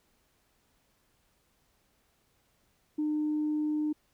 sine tone, 303 Hz, D#4, 46 cents flat, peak -26 dBFS, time 2.98-3.93 s, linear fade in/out 10 ms, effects tanh soft clip ceiling -23 dBFS + pink hiss -71 dBFS RMS until 4.13 s

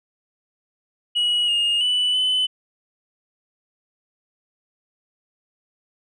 sine tone with pitch steps, 2913 / 2843 / 2974 / 3018 Hz, F#7 / F7 / F#7 / F#7, -28 / +30 / +8 / +34 cents, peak -15 dBFS, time 1.15-2.47 s, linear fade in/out 20 ms, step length 330 ms, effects tanh soft clip ceiling -16 dBFS

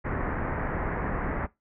pink low-pass noise, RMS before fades -30 dBFS, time 0.04-1.47 s, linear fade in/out 20 ms, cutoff 2000 Hz, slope 48 dB/octave, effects noise-tail reverb RT60 0.2 s tail -20 dB re dry

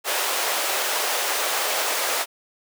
pink high-pass noise, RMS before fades -24 dBFS, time 0.04-2.26 s, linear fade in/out 50 ms, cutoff 490 Hz, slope 24 dB/octave, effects none

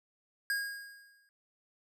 square tone with exponential decay, 1632 Hz, G#6, 31 cents flat, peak -29 dBFS, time 0.5-1.29 s, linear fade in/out 1 ms, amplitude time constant 170 ms, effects none

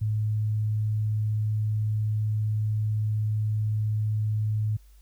sine tone, 107.3 Hz, A2, 43 cents flat, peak -23 dBFS, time 0.01-4.77 s, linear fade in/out 10 ms, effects added 50 Hz sine -50 dBFS peak until 5.01 s + white hiss -65 dBFS RMS until 5.01 s

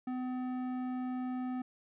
sine tone with tanh clipping, 253.3 Hz, B3, 44 cents sharp, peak -36 dBFS, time 0.07-1.62 s, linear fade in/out 5 ms, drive 13 dB, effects none

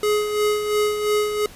square tone with tremolo, 420.1 Hz, G#4, 20 cents sharp, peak -17 dBFS, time 0.03-1.46 s, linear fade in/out 2 ms, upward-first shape sine, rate 2.9 Hz, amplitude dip 55%, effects pink hiss -44 dBFS RMS until 1.55 s + resampled to 32000 Hz

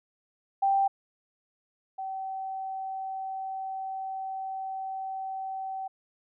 sine tone pair in turn, 784 / 767 Hz, G5 / G5, 0 / -38 cents, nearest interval unison, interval 38 cents, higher first, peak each -21 / -32 dBFS, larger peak first, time 0.62-0.88 / 1.98-5.88 s, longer second, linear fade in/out 10 ms, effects none

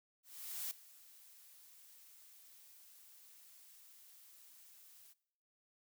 blue noise with ADSR envelope, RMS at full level -41 dBFS, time 0.23-5.14 s, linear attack 480 ms, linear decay 3 ms, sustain -20 dB, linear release 25 ms, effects noise-tail reverb RT60 0.7 s tail -20 dB re dry

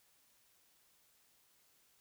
silence, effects white hiss -71 dBFS RMS until 2 s

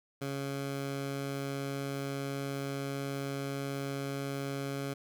15% pulse tone, 138.59 Hz, C#3, in tune, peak -28 dBFS, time 0.21-4.94 s, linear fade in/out 10 ms, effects none

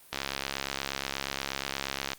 click train, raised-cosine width 0.2 ms, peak -13 dBFS, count 138, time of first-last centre 0.13-2.133 s, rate 68.4 Hz, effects white hiss -55 dBFS RMS until 2.18 s + Opus 32 kbps

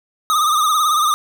square tone with vibrato, 1229 Hz, D#6, 22 cents flat, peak -14 dBFS, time 0.3-1.14 s, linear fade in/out 0 ms, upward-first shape sine, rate 18 Hz, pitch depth 71 cents each way, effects 8-bit

